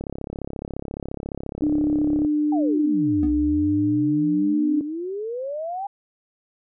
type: click train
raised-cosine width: 2 ms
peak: -17 dBFS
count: 78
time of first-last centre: 0.01-2.248 s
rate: 34.4 Hz
type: tone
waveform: sine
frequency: 299.4 Hz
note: D4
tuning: 33 cents sharp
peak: -18 dBFS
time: 1.62-4.81 s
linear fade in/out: 2 ms
type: exponential two-way sweep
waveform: sine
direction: down then up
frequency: 814 to 63.4 to 814 Hz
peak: -26 dBFS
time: 2.52-5.87 s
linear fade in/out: 5 ms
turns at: 3.3 s
type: tone with exponential decay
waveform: triangle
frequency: 246.9 Hz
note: B3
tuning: in tune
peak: -20 dBFS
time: 3.23-3.39 s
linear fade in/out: 0 ms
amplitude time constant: 33 ms
effects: none